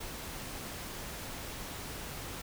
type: noise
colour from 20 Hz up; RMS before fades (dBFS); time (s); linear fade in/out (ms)
pink; -42; 0-2.42; 10
effects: none